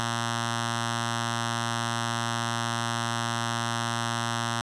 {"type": "tone with notch filter", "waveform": "5% pulse", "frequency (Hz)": 116.54, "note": "A#2", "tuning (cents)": 0, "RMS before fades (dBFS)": -29, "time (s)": [0, 4.61], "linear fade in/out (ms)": 0, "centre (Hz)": 450, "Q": 0.61, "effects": ["resampled to 22050 Hz"]}